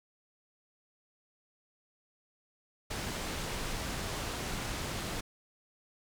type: low-pass noise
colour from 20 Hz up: pink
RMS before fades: -37 dBFS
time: 2.9-5.21 s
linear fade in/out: 10 ms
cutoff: 8900 Hz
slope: 12 dB/octave
effects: none